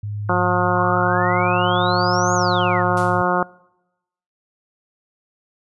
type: tone with pitch glide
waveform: sine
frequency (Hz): 103.83 to 107.43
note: G#2 to A2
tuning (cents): 0 to -41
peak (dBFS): -24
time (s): 0.03-3.22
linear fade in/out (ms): 5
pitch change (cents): +59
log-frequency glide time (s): 0.31-1
type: harmonic tone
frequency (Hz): 179.2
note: F3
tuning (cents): +45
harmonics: 1 / 2 / 3 / 4 / 5 / 6 / 7 / 8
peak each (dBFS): -24 / -24 / -24 / -24 / -24 / -24 / -24 / -24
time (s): 0.29-3.43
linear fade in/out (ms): 2
type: exponential two-way sweep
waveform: sine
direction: up then down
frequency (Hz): 987.8 to 6800 to 1607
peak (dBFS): -26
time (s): 0.74-2.84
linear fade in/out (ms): 50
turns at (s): 2.34
type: noise with exponential decay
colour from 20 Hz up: white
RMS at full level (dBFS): -32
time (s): 2.97-3.32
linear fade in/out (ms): 2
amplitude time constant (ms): 74
effects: noise-tail reverb RT60 0.9 s tail -24 dB re dry + resampled to 24000 Hz